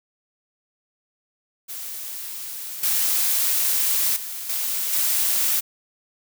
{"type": "noise with level steps", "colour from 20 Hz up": "blue", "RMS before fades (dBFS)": [-33, -21, -32, -25, -21], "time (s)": [1.68, 5.61], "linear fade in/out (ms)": 20, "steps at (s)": [2.83, 4.16, 4.49, 4.93], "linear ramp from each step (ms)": 5, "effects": []}